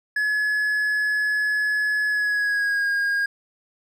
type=tone with pitch glide; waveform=triangle; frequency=1700 to 1627.9 Hz; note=G#6 to G#6; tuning=+40 to -35 cents; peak=-18 dBFS; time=0.16-3.26 s; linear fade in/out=5 ms; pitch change=-75 cents; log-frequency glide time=2.08-2.89 s; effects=none

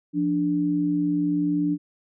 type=tone pair together; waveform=sine; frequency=172.88 / 293.7 Hz; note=F3 / D4; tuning=-17 / 0 cents; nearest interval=major sixth; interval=917 cents; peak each=-27 / -21 dBFS; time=0.13-1.78 s; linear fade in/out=50 ms; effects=none

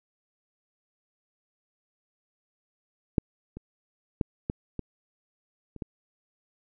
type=clicks; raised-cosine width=3 ms; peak=-8 / -26 / -12 / -15 / -19 / -29 / -20 dBFS; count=7; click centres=3.182 / 3.57 / 4.212 / 4.499 / 4.793 / 5.763 / 5.822 s; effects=none

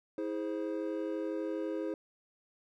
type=chord; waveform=triangle; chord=E augmented; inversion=none; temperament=equal with one note detuned; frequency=323.2 / 415.3 / 523.3 Hz; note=E4 / G#4 / B#4; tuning=-34 / 0 / 0 cents; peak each=-34 / -37 / -37 dBFS; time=0.18-1.94 s; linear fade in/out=2 ms; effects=none

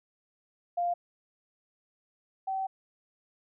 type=tone pair in turn; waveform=sine; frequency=698.5 / 767.6 Hz; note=F5 / G5; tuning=0 / -37 cents; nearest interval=major second; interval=163 cents; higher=second; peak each=-26 / -29 dBFS; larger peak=first; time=0.77-0.94 / 2.47-2.67 s; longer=second; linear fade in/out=10 ms; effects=none

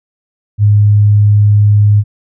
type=tone; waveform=sine; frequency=103.83 Hz; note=G#2; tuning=in tune; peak=-4 dBFS; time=0.58-2.04 s; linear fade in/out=50 ms; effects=none

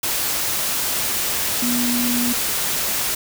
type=tone in noise; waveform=sine; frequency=242.4 Hz; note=B3; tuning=32 cents flat; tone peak=-20 dBFS; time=1.62-2.33 s; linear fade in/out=5 ms; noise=white; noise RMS=-22 dBFS; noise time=0.03-3.15 s; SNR=-1 dB; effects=none

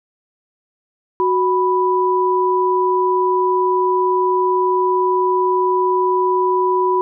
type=tone pair together; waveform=sine; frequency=370 / 987.8 Hz; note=F#4 / B5; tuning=0 / 0 cents; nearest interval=octave + perfect fourth; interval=1700 cents; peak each=-16 dBFS; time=1.2-7.01 s; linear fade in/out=0 ms; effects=none

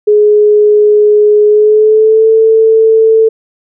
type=tone with pitch glide; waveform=sine; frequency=419.5 to 444.2 Hz; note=G#4 to A4; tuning=+17 to +16 cents; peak=-3 dBFS; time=0.07-3.29 s; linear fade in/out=10 ms; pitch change=+99 cents; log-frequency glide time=1.47-2.29 s; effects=none

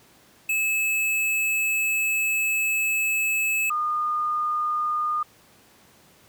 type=tone pair in turn; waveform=square / sine; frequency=2600 / 1220 Hz; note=E7 / D#6; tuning=-24 / -34 cents; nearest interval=octave + minor second; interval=1310 cents; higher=first; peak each=-22 dBFS; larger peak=neither; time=0.49-3.7 / 3.7-5.23 s; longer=first; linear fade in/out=5 ms; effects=pink hiss -55 dBFS RMS until 6.28 s + high-pass 100 Hz 12 dB/octave

